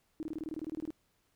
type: tone bursts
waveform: sine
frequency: 313.9 Hz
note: D#4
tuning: 15 cents sharp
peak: -35 dBFS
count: 14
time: 0.2-0.905 s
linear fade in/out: 0 ms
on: 29 ms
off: 23 ms
effects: pink hiss -74 dBFS RMS until 1.35 s